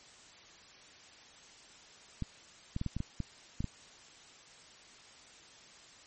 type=clicks; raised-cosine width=5 ms; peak=-22 dBFS; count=9; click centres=2.223 / 2.764 / 2.814 / 2.863 / 2.966 / 3.004 / 3.203 / 3.605 / 3.643 s; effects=white hiss -56 dBFS RMS until 6.06 s + MP3 32 kbps